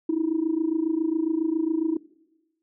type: tone with amplitude modulation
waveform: sine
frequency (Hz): 321.6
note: E4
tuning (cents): -43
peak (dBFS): -17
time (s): 0.09-1.97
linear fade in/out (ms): 5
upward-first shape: sine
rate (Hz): 27.3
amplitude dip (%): 85
effects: noise-tail reverb RT60 1.0 s tail -21 dB re dry + tanh soft clip ceiling -15 dBFS